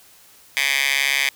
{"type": "tone with high-pass filter", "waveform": "10% pulse", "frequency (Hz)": 138.2, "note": "C#3", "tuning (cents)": -5, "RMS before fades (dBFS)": -20, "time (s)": [0.57, 1.29], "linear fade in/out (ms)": 0, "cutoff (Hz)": 2300, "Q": 2.8, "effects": ["white hiss -50 dBFS RMS until 1.35 s"]}